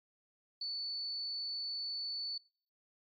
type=tone; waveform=sine; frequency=4473 Hz; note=C#8; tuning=15 cents sharp; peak=-36 dBFS; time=0.61-2.38 s; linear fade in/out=5 ms; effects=noise-tail reverb RT60 0.5 s tail -26 dB re dry + MP3 32 kbps